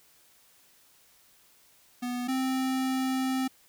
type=tone pair in turn; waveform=square; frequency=245.9 / 261.5 Hz; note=B3 / C4; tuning=-7 / -1 cents; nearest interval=minor second; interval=106 cents; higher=second; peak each=-31 / -27 dBFS; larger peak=second; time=2.02-2.28 / 2.28-3.48 s; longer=second; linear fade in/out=10 ms; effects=white hiss -61 dBFS RMS until 3.68 s